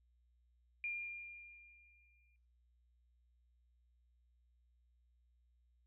sine tone with exponential decay, 2402 Hz, D7, 38 cents sharp, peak -37 dBFS, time 0.84-2.36 s, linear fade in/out 1 ms, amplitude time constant 330 ms, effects noise-tail reverb RT60 0.7 s tail -18 dB re dry + added 60 Hz sine -70 dBFS peak until 5.86 s

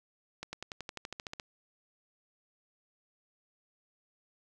accelerating click train, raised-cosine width 0.2 ms, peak -22 dBFS, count 13, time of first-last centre 0.43-1.398 s, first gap 100 ms, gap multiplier 0.96, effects none

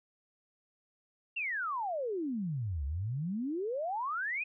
sine exponential two-way sweep, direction down then up, 2816 to 66.4 to 2571 Hz, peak -32 dBFS, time 1.36-4.44 s, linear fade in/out 10 ms, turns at 2.85 s, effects none

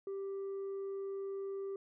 sine tone, 392 Hz, G4, in tune, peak -35 dBFS, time 0.07-1.76 s, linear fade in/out 2 ms, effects tanh soft clip ceiling -37 dBFS

